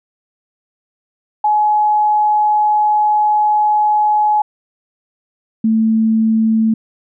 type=tone pair in turn; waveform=sine; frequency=845 / 221.9 Hz; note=G#5 / A3; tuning=+30 / +15 cents; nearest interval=octave + major seventh; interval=2315 cents; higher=first; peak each=-10 dBFS; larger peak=neither; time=1.44-4.42 / 5.64-6.74 s; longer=first; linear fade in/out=5 ms; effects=none